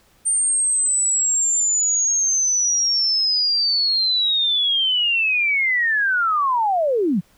sine linear sweep, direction down, 8870 to 155 Hz, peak -16 dBFS, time 0.25-7.21 s, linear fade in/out 20 ms, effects pink hiss -57 dBFS RMS until 7.37 s

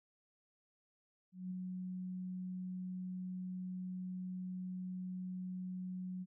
sine tone with ADSR envelope, 183.7 Hz, F#3, 12 cents flat, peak -38 dBFS, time 1.32-6.26 s, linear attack 190 ms, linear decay 9 ms, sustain -2 dB, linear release 41 ms, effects none

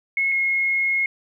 sine tone pair in turn, 2178 / 2160 Hz, C#7 / C#7, -31 / -45 cents, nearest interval unison, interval 14 cents, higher first, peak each -18 dBFS, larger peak neither, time 0.17-0.32 / 0.32-1.06 s, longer second, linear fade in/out 2 ms, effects 10-bit

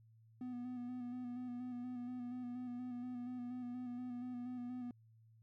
triangle tone with vibrato, 246.9 Hz, B3, in tune, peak -40 dBFS, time 0.41-4.91 s, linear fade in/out 2 ms, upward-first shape square, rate 4.2 Hz, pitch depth 24 cents each way, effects added 112 Hz sine -63 dBFS peak until 5.42 s

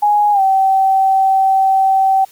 sine tone with pitch glide, 830.6 to 770.5 Hz, G#5 to G5, 0 to -30 cents, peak -9 dBFS, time 0.02-2.25 s, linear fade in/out 10 ms, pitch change -130 cents, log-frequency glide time 0.32-0.41 s, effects white hiss -46 dBFS RMS until 2.31 s + Opus 32 kbps

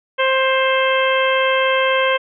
harmonic tone, 527 Hz, C5, 12 cents sharp, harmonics 1 / 2 / 3 / 4 / 5 / 6, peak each -17 / -20 / -22 / -23 / -24 / -25 dBFS, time 0.18-2.18 s, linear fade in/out 20 ms, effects none

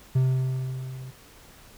triangle tone with level ramp, 130 Hz, C3, 11 cents flat, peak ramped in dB -15 to -35 dBFS, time 0.15-1.11 s, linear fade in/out 10 ms, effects pink hiss -51 dBFS RMS until 1.77 s

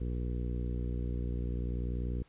harmonic tone, 60.4 Hz, B1, 38 cents flat, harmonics 1 / 2 / 3 / 4 / 5 / 6 / 7 / 8, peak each -33 / -39 / -43 / -45 / -47 / -49 / -50 / -51 dBFS, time 0-2.23 s, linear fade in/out 10 ms, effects pink hiss -66 dBFS RMS until 2.28 s + resampled to 8000 Hz

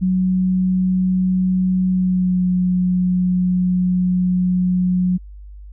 sine tone with pitch glide, 185 to 181.61 Hz, F#3 to F#3, 0 to -32 cents, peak -14 dBFS, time 0.01-5.18 s, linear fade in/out 20 ms, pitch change -32 cents, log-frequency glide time 1.89-2.45 s, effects added 50 Hz sine -34 dBFS peak until 5.72 s

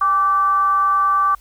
sine tone with frequency modulation, 1165 Hz, D6, 14 cents flat, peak -13 dBFS, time 0.01-1.35 s, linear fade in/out 5 ms, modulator 361 Hz, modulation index 0.34, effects added 50 Hz sine -46 dBFS peak until 1.4 s + white hiss -54 dBFS RMS until 1.4 s

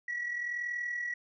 sine tone pair together, 1894 / 1934.9 Hz, A#6 / B6, +27 / -36 cents, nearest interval unison, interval 37 cents, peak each -40 / -32 dBFS, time 0.08-1.14 s, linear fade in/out 5 ms, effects tanh soft clip ceiling -28 dBFS

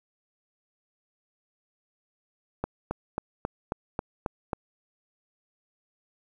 click train, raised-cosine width 1 ms, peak -14 dBFS, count 8, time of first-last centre 2.64-4.532 s, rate 3.7 Hz, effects 9-bit

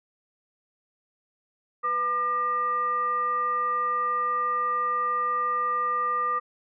sine tone with frequency modulation, 1201 Hz, D6, 38 cents sharp, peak -23 dBFS, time 1.83-6.4 s, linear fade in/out 20 ms, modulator 705 Hz, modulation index 0.41, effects none

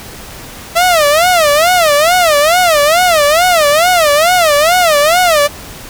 sawtooth tone with vibrato, 650 Hz, E5, 24 cents flat, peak -3 dBFS, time 0.75-5.48 s, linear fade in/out 20 ms, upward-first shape sine, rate 2.3 Hz, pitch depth 210 cents each way, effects pink hiss -30 dBFS RMS until 5.89 s

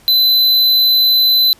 square tone, 4024 Hz, B7, 32 cents sharp, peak -9 dBFS, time 0.08-1.53 s, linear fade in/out 0 ms, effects pink hiss -47 dBFS RMS until 1.59 s + resampled to 32000 Hz

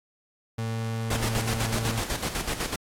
35% pulse tone, 113.1 Hz, A2, 48 cents sharp, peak -26 dBFS, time 0.58-2 s, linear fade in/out 5 ms
pink noise with tremolo, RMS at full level -28 dBFS, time 1.1-2.76 s, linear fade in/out 5 ms, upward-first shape square, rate 8 Hz, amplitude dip 60%
effects low-pass 12000 Hz 12 dB/octave + AAC 64 kbps

